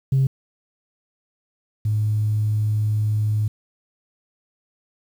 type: tone pair in turn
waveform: sine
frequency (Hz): 134.1 / 106.7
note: C3 / G#2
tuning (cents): +43 / +47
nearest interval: major third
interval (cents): 396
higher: first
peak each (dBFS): -13 / -17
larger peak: first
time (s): 0.12-0.27 / 1.85-3.48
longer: second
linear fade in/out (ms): 5
effects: tanh soft clip ceiling -12 dBFS + 8-bit